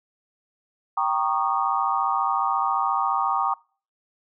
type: chord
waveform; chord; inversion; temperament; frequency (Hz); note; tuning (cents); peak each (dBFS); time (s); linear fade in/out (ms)
sine; Eb dominant seventh; first; equal with one note detuned; 784 / 932.3 / 1108.7 / 1223.1; G5 / Bb5 / Db6 / Eb6; 0 / 0 / 0 / -30; -26; 0.97-3.54; 5
effects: noise-tail reverb RT60 0.4 s tail -24 dB re dry